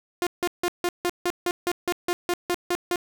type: tone bursts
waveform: sawtooth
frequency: 352.7 Hz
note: F4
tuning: 17 cents sharp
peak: -18 dBFS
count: 14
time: 0.22-2.958 s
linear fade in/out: 0 ms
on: 47 ms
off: 160 ms
effects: none